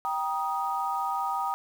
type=chord; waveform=sine; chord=Eb major; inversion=first; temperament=equal with one note detuned; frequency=784 / 949.2 / 1244.5 Hz; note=G5 / Bb5 / Eb6; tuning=0 / +31 / 0 cents; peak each=-31 dBFS; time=0.05-1.54 s; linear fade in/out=0 ms; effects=8-bit